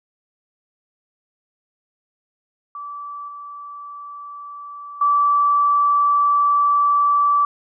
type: tone with level steps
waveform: sine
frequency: 1158 Hz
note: D6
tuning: 25 cents flat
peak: -29 / -32 / -13 dBFS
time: 2.75-7.45 s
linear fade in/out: 2 ms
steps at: 3.28 / 5.01 s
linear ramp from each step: 5 ms
effects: none